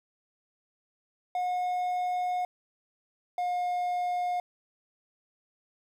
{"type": "tone pair in turn", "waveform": "triangle", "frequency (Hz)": [723, 715.5], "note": ["F#5", "F5"], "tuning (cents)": [-40, 42], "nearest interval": "unison", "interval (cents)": 18, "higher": "first", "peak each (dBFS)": -25, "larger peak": "neither", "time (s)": [[1.35, 2.45], [3.38, 4.4]], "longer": "first", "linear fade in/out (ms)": 2, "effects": ["10-bit"]}